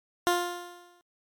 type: tone with exponential decay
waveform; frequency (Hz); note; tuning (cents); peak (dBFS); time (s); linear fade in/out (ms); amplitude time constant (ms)
15% pulse; 351.6; F4; +12; -14; 0.27-1.01; 0; 160
effects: MP3 96 kbps